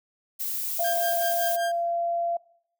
violet noise, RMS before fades -30 dBFS, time 0.39-1.57 s, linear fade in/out 20 ms
sine tone, 685 Hz, F5, 34 cents flat, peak -24 dBFS, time 0.79-2.37 s, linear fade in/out 5 ms
sawtooth tone with tremolo, 1600 Hz, G6, 35 cents sharp, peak -26 dBFS, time 0.84-1.72 s, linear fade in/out 5 ms, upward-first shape sine, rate 5.3 Hz, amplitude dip 85%
effects noise-tail reverb RT60 0.7 s tail -22 dB re dry

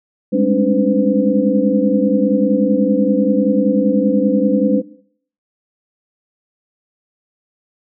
sine tone cluster, 201.6 / 212 / 273 / 298.1 / 507 Hz, G3 / G#3 / C#4 / D4 / B4, +49 / +36 / -26 / +26 / +45 cents, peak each -18 dBFS, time 0.32-4.82 s, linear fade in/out 20 ms, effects noise-tail reverb RT60 0.6 s tail -19 dB re dry

